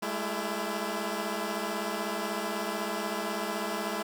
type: tone cluster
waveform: 10% pulse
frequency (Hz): 202.6 / 218.7 / 334.8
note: G#3 / A3 / E4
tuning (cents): -43 / -10 / +27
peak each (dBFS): -27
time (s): 0.02-4.03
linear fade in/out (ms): 10
effects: none